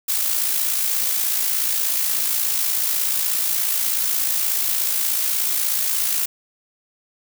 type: noise with amplitude modulation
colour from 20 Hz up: blue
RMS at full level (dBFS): -19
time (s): 0.08-6.26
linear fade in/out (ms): 10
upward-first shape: sine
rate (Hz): 56.6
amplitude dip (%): 45
effects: none